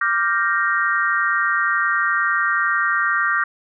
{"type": "chord", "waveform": "sine", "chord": "G minor seventh", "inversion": "second", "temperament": "equal", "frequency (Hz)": [1174.7, 1396.9, 1568, 1864.7], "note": ["D6", "F6", "G6", "Bb6"], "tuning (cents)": [0, 0, 0, 0], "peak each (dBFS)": -22, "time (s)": [0.01, 3.44], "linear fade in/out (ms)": 5, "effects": []}